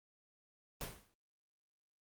pink noise with exponential decay, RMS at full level -39 dBFS, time 0.81-1.14 s, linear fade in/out 1 ms, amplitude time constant 70 ms, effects Opus 24 kbps

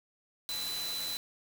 sine tone in noise, 4004 Hz, B7, 23 cents sharp, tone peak -35 dBFS, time 0.49-1.17 s, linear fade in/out 0 ms, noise white, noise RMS -40 dBFS, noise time 0.49-1.17 s, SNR +2 dB, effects none

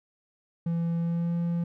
triangle tone with pitch glide, 168.2 to 170.75 Hz, E3 to F3, +35 to -39 cents, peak -23 dBFS, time 0.66-1.64 s, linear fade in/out 5 ms, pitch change +26 cents, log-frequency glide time 0.98-1.35 s, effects none

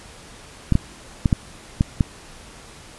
clicks, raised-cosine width 5 ms, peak -3 dBFS, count 6, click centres 0.723 / 0.754 / 1.258 / 1.328 / 1.809 / 2.008 s, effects pink hiss -43 dBFS RMS until 2.98 s + resampled to 24000 Hz

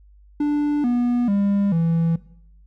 triangle tone with pitch steps, 293.7 / 242.7 / 200.6 / 165.79 Hz, D4 / B3 / G3 / E3, 0 / -30 / +40 / +10 cents, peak -15 dBFS, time 0.4-2.16 s, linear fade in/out 5 ms, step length 440 ms, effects noise-tail reverb RT60 0.7 s tail -18 dB re dry + added 50 Hz sine -47 dBFS peak until 2.66 s

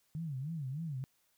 sine tone with vibrato, 146.83 Hz, D3, in tune, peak -36 dBFS, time 0.15-1.04 s, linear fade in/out 0 ms, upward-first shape sine, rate 3.3 Hz, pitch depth 230 cents each way, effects white hiss -74 dBFS RMS until 1.37 s

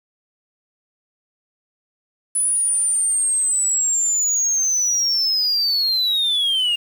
sine linear sweep, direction down, 10000 to 2794 Hz, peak -14 dBFS, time 2.35-6.76 s, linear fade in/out 10 ms, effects tanh soft clip ceiling -15 dBFS + 7-bit

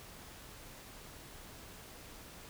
silence, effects pink hiss -52 dBFS RMS until 2.49 s

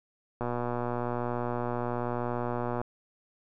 click train, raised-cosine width 1 ms, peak -18 dBFS, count 292, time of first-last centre 0.41-2.815 s, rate 121 Hz, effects none

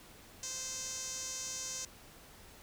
sawtooth tone with band-pass filter, 520 Hz, C5, 11 cents flat, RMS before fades -41 dBFS, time 0.43-1.85 s, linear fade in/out 2 ms, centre 6400 Hz, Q 5.1, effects pink hiss -56 dBFS RMS until 2.62 s

